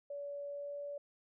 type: tone with pitch glide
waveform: sine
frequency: 571 to 574.3 Hz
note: D5 to D5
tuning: -49 to -39 cents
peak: -40 dBFS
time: 0.1-0.98 s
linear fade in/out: 5 ms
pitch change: +10 cents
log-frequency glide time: 0.49-0.76 s
effects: none